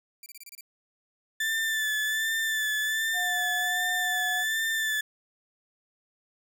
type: tone bursts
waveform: 5% pulse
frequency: 2349 Hz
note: D7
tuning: in tune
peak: -33 dBFS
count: 7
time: 0.23-0.609 s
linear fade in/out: 2 ms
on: 31 ms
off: 27 ms
type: tone with vibrato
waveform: 35% pulse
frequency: 1760 Hz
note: A6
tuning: in tune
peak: -24 dBFS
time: 1.4-5.01 s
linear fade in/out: 5 ms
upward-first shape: sine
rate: 1.3 Hz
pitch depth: 32 cents each way
type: tone with pitch glide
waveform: sine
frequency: 720 to 728.8 Hz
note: F#5 to F#5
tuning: -47 to -26 cents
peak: -33 dBFS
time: 3.13-4.45 s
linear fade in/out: 50 ms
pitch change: +21 cents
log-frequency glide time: 3.41-3.93 s
effects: none